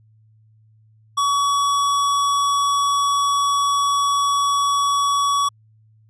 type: tone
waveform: square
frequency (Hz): 1131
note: C#6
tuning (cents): +34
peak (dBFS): -17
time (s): 1.17-5.49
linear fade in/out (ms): 10
effects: added 109 Hz sine -51 dBFS peak until 6.09 s + resampled to 22050 Hz